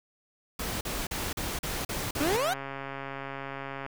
pink noise bursts, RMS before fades -33 dBFS, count 7, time 0.59-2.37 s, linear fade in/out 5 ms, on 220 ms, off 40 ms
click train, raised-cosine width 0.5 ms, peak -22 dBFS, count 233, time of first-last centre 2.17-3.863 s, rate 137 Hz
30% pulse exponential sweep, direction up, 271.6 to 802 Hz, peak -23 dBFS, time 2.2-2.54 s, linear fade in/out 10 ms
effects none

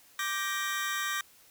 sawtooth chord, G minor, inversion second, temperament just, 1176 / 1568 / 1881.6 Hz, D6 / G6 / Bb6, +2 / 0 / +16 cents, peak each -31 dBFS, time 0.19-1.21 s, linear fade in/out 2 ms, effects white hiss -59 dBFS RMS until 1.5 s

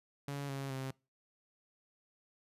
sawtooth tone with pitch steps, 141.3 / 137.04 / 132.91 Hz, C#3 / C#3 / C3, +34 / -19 / +28 cents, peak -34 dBFS, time 0.28-0.91 s, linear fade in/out 2 ms, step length 210 ms, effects noise-tail reverb RT60 0.3 s tail -25 dB re dry + resampled to 32000 Hz

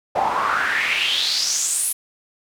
pink noise with band-pass filter sweep, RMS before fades -21 dBFS, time 0.15-1.93 s, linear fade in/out 10 ms, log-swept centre 740 to 11000 Hz, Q 5.4, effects none

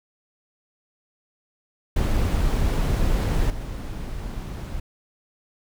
brown noise with level steps, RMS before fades -21 / -31 dBFS, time 1.96-4.8 s, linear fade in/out 5 ms, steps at 3.5 s, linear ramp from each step 2 ms, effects none

